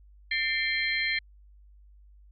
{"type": "tone cluster", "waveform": "sine", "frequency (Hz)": [1794, 2096, 2317, 3211, 4135], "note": ["A6", "C7", "D7", "G7", "C8"], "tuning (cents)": [33, 2, -24, 41, -21], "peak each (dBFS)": [-31, -28, -34, -36, -34], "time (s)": [0.31, 1.19], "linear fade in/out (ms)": 5, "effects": ["added 50 Hz sine -51 dBFS peak until 2.31 s", "MP3 96 kbps"]}